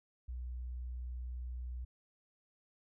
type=tone; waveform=sine; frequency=61.6 Hz; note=B1; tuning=4 cents flat; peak=-39 dBFS; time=0.28-1.85 s; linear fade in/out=10 ms; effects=none